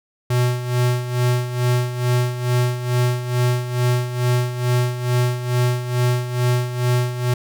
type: tone with tremolo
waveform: square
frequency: 123.47 Hz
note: B2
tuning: in tune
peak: -15 dBFS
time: 0.3-7.34 s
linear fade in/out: 5 ms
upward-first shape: sine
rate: 2.3 Hz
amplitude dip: 70%
effects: none